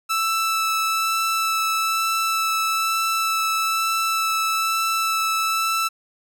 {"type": "tone with vibrato", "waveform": "sawtooth", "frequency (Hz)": 1318.5, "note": "E6", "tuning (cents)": 0, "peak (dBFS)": -16, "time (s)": [0.09, 5.89], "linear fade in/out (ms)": 20, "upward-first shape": "sine", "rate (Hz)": 1.1, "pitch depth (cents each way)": 8, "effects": []}